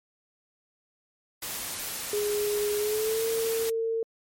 white noise, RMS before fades -34 dBFS, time 1.42-3.7 s, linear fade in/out 5 ms
sine tone with pitch glide, 415.3 to 452.9 Hz, G#4 to A#4, 0 to -50 cents, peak -25 dBFS, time 2.13-4.03 s, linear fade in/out 2 ms, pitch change +150 cents, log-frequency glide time 2.78-3.25 s
effects MP3 64 kbps

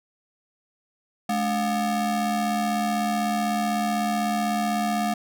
square ring-modulated tone, 250 Hz, B3, 21 cents sharp, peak -20 dBFS, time 1.29-5.14 s, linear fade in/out 5 ms, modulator 462 Hz, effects none

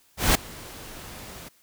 pink noise with ADSR envelope, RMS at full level -17 dBFS, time 0.17-1.49 s, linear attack 180 ms, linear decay 5 ms, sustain -24 dB, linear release 12 ms, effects white hiss -61 dBFS RMS until 1.62 s

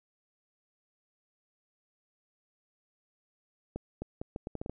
accelerating click train, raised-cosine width 2 ms, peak -23 dBFS, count 9, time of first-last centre 3.76-4.696 s, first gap 260 ms, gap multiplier 0.75, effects none

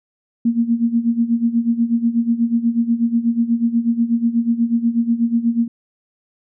sine tone with tremolo, 233.1 Hz, A#3, in tune, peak -11 dBFS, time 0.45-5.68 s, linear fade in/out 5 ms, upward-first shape sine, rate 8.2 Hz, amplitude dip 80%, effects none

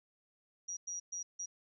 sine tone bursts at uneven times, 5760 Hz, F#8, 47 cents flat, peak -38 dBFS, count 4, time 0.68-0.77 / 0.87-1 / 1.12-1.23 / 1.39-1.46 s, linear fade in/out 10 ms, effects none

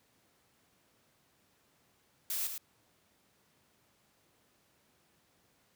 blue noise with echo, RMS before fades -35 dBFS, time 2.3-2.47 s, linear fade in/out 2 ms, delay 110 ms, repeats 1, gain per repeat -6 dB, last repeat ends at 2.58 s, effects pink hiss -70 dBFS RMS until 5.75 s + high-pass 100 Hz 12 dB/octave

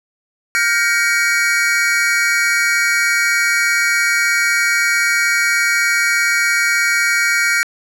square chord, G half-diminished seventh, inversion third, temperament just, 1411.2 / 1568 / 1881.6 / 2258 Hz, F6 / G6 / Bb6 / Db7, +18 / 0 / +16 / +31 cents, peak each -19 / -22 / -20 / -18 dBFS, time 0.55-7.63 s, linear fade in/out 0 ms, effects low-pass 11000 Hz 12 dB/octave + 7-bit

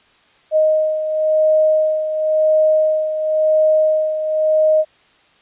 sine beating tone pair, 622.3 / 623.25 Hz, D#5 / D#5, 0 / +3 cents, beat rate 0.95 Hz, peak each -13 / -20 dBFS, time 0.51-4.85 s, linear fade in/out 50 ms, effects white hiss -53 dBFS RMS until 5.41 s + resampled to 8000 Hz

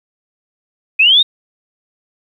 sine linear sweep, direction up, 2465 to 3779 Hz, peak -6 dBFS, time 0.99-1.23 s, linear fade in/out 10 ms, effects 8-bit

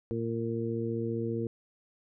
harmonic tone, 115 Hz, A#2, 23 cents flat, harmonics 1 / 2 / 3 / 4, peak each -35 / -35 / -35 / -35 dBFS, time 0.11-1.47 s, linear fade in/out 0 ms, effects none

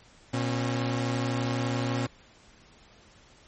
sawtooth tone pair together, 120 / 271.8 Hz, B2 / C#4, -49 / -34 cents, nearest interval octave + major second, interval 1415 cents, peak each -24 / -27 dBFS, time 0.33-2.07 s, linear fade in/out 10 ms, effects pink hiss -56 dBFS RMS until 3.47 s + MP3 32 kbps

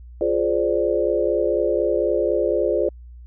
sine chord, D half-diminished seventh, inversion first, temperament equal with one note detuned, 349.2 / 418.9 / 523.3 / 587.3 Hz, F4 / Ab4 / C5 / D5, 0 / +15 / 0 / 0 cents, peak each -23 dBFS, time 0.21-2.89 s, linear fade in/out 2 ms, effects added 60 Hz sine -38 dBFS peak until 3.26 s

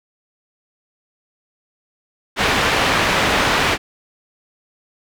white low-pass noise, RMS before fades -17 dBFS, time 2.36-3.78 s, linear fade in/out 50 ms, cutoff 2400 Hz, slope 12 dB/octave, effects none

